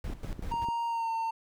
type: noise with tremolo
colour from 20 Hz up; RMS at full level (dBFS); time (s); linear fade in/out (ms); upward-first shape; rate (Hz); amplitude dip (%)
brown; -36; 0.04-0.65; 2; square; 5.2; 70
type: click train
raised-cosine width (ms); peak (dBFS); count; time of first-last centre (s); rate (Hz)
3; -26; 5; 0.1-0.687; 6.82
type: tone with pitch glide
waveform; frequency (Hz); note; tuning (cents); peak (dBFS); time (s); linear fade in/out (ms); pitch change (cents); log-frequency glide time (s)
triangle; 932.3 to 906.3; A#5 to A#5; 0 to -49; -27; 0.51-1.31; 10; -49; 0.87-1.11
effects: none